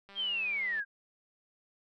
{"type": "click train", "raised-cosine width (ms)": 0.3, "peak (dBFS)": -37, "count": 141, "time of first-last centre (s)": [0.09, 0.797], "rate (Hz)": 198}
{"type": "linear sweep", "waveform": "sine", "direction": "down", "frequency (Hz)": [3245, 1568], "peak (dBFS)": -30, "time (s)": [0.15, 0.85], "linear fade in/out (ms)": 50}
{"effects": []}